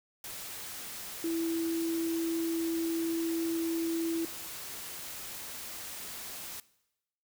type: tone in noise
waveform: sine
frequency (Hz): 330.7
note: E4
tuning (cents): +6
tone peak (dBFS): -29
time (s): 1.24-4.25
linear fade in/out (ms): 2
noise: white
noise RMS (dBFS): -42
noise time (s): 0.24-6.6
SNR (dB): +10
effects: noise-tail reverb RT60 0.9 s tail -20 dB re dry